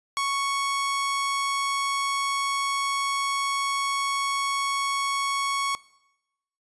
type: tone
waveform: sawtooth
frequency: 1108.7 Hz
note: C#6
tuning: in tune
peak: -20 dBFS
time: 0.17-5.75 s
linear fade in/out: 0 ms
effects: noise-tail reverb RT60 0.9 s tail -21 dB re dry + resampled to 24000 Hz